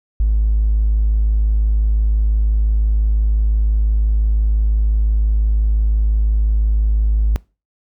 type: tone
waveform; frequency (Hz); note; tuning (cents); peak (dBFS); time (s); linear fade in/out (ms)
triangle; 52.9; G#1; +33; -8; 0.2-7.36; 0
effects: noise-tail reverb RT60 0.3 s tail -25 dB re dry + tanh soft clip ceiling -9 dBFS